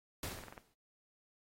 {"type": "noise with exponential decay", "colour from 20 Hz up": "pink", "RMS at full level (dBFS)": -39, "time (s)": [0.23, 0.74], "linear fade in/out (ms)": 2, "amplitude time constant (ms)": 110}
{"type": "clicks", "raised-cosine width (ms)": 0.5, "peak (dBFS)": -34, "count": 5, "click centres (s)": [0.388, 0.437, 0.483, 0.525, 0.578]}
{"effects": ["AAC 48 kbps"]}